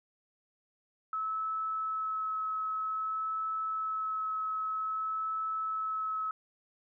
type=tone with vibrato; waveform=sine; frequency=1296 Hz; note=E6; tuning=30 cents flat; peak=-31 dBFS; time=1.13-6.31 s; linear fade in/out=2 ms; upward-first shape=sine; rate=0.52 Hz; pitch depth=10 cents each way; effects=none